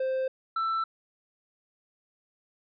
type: tone pair in turn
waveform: triangle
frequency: 523.3 / 1330.9 Hz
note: C5 / E6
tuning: 0 / +16 cents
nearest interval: octave + major third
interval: 1616 cents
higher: second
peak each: -24 dBFS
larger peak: neither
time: 0-0.28 / 0.56-0.84 s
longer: neither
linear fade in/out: 5 ms
effects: resampled to 11025 Hz